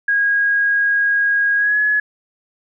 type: tone with pitch glide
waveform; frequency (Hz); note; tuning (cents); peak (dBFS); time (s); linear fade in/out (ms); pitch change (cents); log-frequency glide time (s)
sine; 1640 to 1693.9; G#6 to G#6; -22 to +34; -13; 0.08-2; 5; +56; 1.56-1.79
effects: none